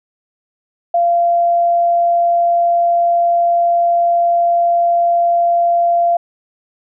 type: tone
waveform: sine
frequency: 689 Hz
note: F5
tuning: 24 cents flat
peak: -10 dBFS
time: 0.94-6.17 s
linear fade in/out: 5 ms
effects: none